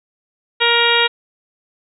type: harmonic tone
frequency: 470.7 Hz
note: A#4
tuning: 17 cents sharp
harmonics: 1 / 2 / 3 / 4 / 5 / 6 / 7 / 8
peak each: -20 / -20 / -20 / -20 / -20 / -20 / -20 / -20 dBFS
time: 0.6-1.08 s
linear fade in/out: 20 ms
effects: none